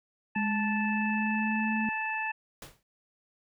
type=harmonic tone; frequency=876 Hz; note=A5; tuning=8 cents flat; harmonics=1 / 2 / 3; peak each=-34 / -34 / -34 dBFS; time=0.35-2.32 s; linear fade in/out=10 ms
type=tone with pitch glide; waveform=sine; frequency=207.7 to 218.3 Hz; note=G#3 to A3; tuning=0 to -13 cents; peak=-28 dBFS; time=0.36-1.89 s; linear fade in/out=2 ms; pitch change=+87 cents; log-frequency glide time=0.55-1.72 s
type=noise with exponential decay; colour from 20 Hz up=pink; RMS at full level=-40 dBFS; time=2.62-2.83 s; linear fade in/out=2 ms; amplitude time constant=45 ms
effects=none